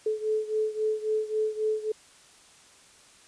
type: beating tone pair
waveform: sine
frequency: 431.3 / 435 Hz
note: A4 / A4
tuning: -35 / -20 cents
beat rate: 3.7 Hz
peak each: -27 / -30 dBFS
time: 0.06-1.92 s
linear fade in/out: 5 ms
effects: white hiss -55 dBFS RMS until 3.27 s + resampled to 22050 Hz